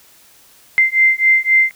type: beating tone pair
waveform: sine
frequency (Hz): 2082 / 2085.8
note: C7 / C7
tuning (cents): -9 / -6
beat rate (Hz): 3.8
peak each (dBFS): -13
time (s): 0.78-1.71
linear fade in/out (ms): 0
effects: white hiss -48 dBFS RMS until 1.75 s